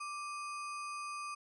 sine tone with sample-and-hold, 1174.7 Hz, D6, in tune, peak -39 dBFS, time 0-1.35 s, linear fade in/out 10 ms, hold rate 3675 Hz, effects resampled to 24000 Hz

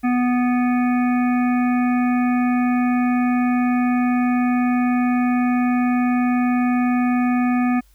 harmonic tone, 246.9 Hz, B3, in tune, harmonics 1 / 3 / 5 / 7 / 9 / 10, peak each -16 / -26 / -30 / -33 / -35 / -36 dBFS, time 0.03-7.81 s, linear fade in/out 20 ms, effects added 50 Hz sine -51 dBFS peak until 7.94 s + white hiss -60 dBFS RMS until 7.94 s

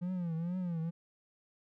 triangle tone with vibrato, 173 Hz, F3, 16 cents flat, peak -31 dBFS, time 0.01-0.91 s, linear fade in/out 20 ms, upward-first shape triangle, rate 2.2 Hz, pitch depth 140 cents each way, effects none

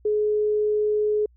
sine tone, 422.5 Hz, G#4, 30 cents sharp, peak -19 dBFS, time 0.05-1.26 s, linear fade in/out 5 ms, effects added 60 Hz sine -53 dBFS peak until 1.36 s

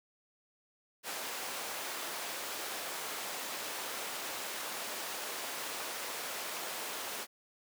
pink high-pass noise, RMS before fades -40 dBFS, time 1.03-7.27 s, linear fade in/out 50 ms, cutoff 520 Hz, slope 12 dB/octave, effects none

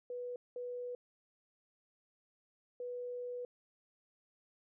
sine tone bursts at uneven times, 491.1 Hz, B4, 10 cents flat, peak -39 dBFS, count 3, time 0.1-0.36 / 0.56-0.95 / 2.8-3.45 s, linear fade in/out 2 ms, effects none

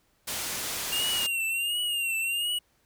white low-pass noise, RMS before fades -33 dBFS, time 0.27-1.27 s, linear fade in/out 10 ms, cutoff 12000 Hz, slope 12 dB/octave
square tone with vibrato, 2794 Hz, F7, in tune, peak -27 dBFS, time 0.92-2.59 s, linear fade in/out 10 ms, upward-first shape triangle, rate 1.4 Hz, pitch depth 93 cents each way
effects pink hiss -68 dBFS RMS until 2.85 s

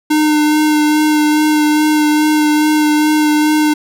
square tone with vibrato, 303.5 Hz, D#4, 43 cents flat, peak -10 dBFS, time 0.1-3.74 s, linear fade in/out 10 ms, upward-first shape sine, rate 2.4 Hz, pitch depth 15 cents each way, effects none

